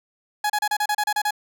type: tone bursts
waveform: 30% pulse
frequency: 838 Hz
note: G#5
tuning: 15 cents sharp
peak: -17 dBFS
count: 10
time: 0.44-1.308 s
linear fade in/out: 5 ms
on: 58 ms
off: 32 ms
effects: none